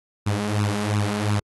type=tone with flanger; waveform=sawtooth; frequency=103.83 Hz; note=G#2; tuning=in tune; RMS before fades=-23 dBFS; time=0.26-1.4 s; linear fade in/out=10 ms; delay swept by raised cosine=0.75 to 5.05 ms; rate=2.8 Hz; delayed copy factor=+0.65; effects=AAC 32 kbps